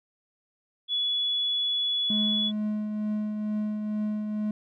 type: tone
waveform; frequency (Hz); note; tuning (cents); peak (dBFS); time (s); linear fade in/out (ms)
sine; 3405; G#7; +42; -24; 0.88-2.52; 50
type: tone with tremolo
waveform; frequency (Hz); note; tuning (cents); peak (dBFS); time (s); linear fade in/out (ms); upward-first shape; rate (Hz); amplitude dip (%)
triangle; 212; G#3; +36; -23; 2.1-4.51; 2; triangle; 2.2; 40
effects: none